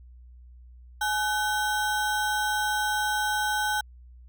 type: ring-modulated tone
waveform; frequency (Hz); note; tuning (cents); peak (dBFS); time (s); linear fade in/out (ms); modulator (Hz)
square; 1174.7; D6; 0; -22; 1.01-3.81; 5; 333
effects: added 61 Hz sine -46 dBFS peak until 4.28 s